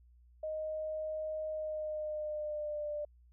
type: tone with pitch glide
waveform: sine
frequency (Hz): 622.3 to 593.9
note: D#5 to D5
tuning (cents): 0 to +19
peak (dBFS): -35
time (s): 0.43-3.05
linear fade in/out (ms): 5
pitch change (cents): -81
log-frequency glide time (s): 1.49-2.91
effects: added 60 Hz sine -59 dBFS peak until 3.32 s